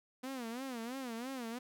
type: tone with vibrato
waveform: sawtooth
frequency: 246.9 Hz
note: B3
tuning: in tune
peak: -36 dBFS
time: 0.23-1.59 s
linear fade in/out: 10 ms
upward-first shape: sine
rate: 3 Hz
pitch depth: 160 cents each way
effects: none